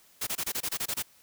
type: noise bursts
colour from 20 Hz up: white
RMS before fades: -31 dBFS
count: 10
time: 0.21-1.026 s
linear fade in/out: 10 ms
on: 60 ms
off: 24 ms
effects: white hiss -60 dBFS RMS until 1.22 s